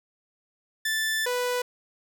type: tone pair in turn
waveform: sawtooth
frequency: 1760 / 493.9 Hz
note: A6 / B4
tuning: 0 / 0 cents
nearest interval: octave + minor seventh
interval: 2200 cents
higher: first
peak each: -21 dBFS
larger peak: neither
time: 0.85-1.26 / 1.26-1.62 s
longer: first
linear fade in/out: 5 ms
effects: none